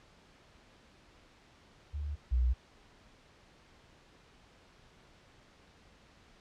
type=tone pair in turn; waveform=sine; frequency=73.2 / 61.55 Hz; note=D2 / B1; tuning=-5 / -5 cents; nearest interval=minor third; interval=300 cents; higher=first; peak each=-34 / -25 dBFS; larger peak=second; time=1.93-2.16 / 2.31-2.54 s; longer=neither; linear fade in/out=20 ms; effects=pink hiss -61 dBFS RMS until 6.4 s + low-pass 5000 Hz 12 dB/octave